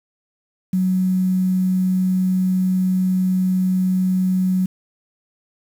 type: tone with quantisation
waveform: sine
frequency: 185.5 Hz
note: F#3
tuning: 5 cents sharp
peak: -15 dBFS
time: 0.73-4.66 s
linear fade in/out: 5 ms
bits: 7
effects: none